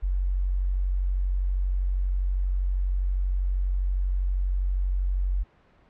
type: tone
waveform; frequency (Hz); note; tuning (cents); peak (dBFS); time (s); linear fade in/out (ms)
sine; 46.25; F#1; 0; -22; 0.02-5.44; 20
effects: pink hiss -59 dBFS RMS until 5.89 s + low-pass 2000 Hz 12 dB/octave